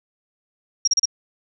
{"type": "tone bursts", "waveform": "sine", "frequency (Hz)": 5610, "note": "F8", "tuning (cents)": 7, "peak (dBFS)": -14, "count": 4, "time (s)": [0.85, 1.056], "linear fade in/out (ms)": 5, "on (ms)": 26, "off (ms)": 34, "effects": []}